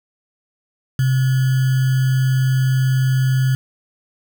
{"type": "tone with sample-and-hold", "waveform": "sine", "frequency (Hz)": 130.81, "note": "C3", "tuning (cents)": 0, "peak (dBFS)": -13, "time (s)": [0.99, 3.55], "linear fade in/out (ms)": 2, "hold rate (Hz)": 1575, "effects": []}